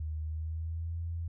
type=tone with pitch glide; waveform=sine; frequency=77.78 to 83.85 Hz; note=D#2 to E2; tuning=0 to +30 cents; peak=-33 dBFS; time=0-1.28 s; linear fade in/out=5 ms; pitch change=+130 cents; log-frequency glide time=0.23-0.98 s; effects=none